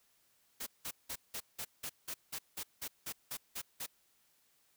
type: noise bursts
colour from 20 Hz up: white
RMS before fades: -41 dBFS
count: 14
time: 0.6-3.864 s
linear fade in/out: 10 ms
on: 66 ms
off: 180 ms
effects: white hiss -72 dBFS RMS until 4.76 s